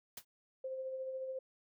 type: noise with exponential decay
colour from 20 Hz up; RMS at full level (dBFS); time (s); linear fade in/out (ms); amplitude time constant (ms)
white; -40; 0.17-0.25; 5; 16
type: tone with tremolo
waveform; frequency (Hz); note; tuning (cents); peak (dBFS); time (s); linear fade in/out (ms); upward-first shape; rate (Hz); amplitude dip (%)
sine; 524; C5; +2; -37; 0.64-1.39; 5; sine; 14; 35
effects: none